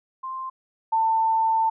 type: tone pair in turn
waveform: sine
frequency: 1048 / 893.7 Hz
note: C6 / A5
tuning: +2 / +27 cents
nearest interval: minor third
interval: 275 cents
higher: first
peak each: -29 / -18 dBFS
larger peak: second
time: 0.23-0.5 / 0.92-1.7 s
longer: second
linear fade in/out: 10 ms
effects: none